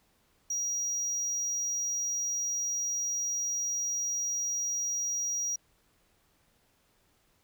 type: tone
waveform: triangle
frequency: 5740 Hz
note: F8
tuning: 47 cents sharp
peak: -28 dBFS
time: 0.5-5.56 s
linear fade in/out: 5 ms
effects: pink hiss -69 dBFS RMS until 7.43 s